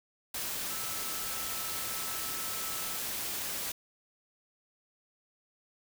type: tone in noise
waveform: sine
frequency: 1310 Hz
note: E6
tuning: 11 cents flat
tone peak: -46 dBFS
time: 0.7-2.98 s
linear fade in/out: 5 ms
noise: white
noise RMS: -36 dBFS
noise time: 0.34-3.72 s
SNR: -13 dB
effects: none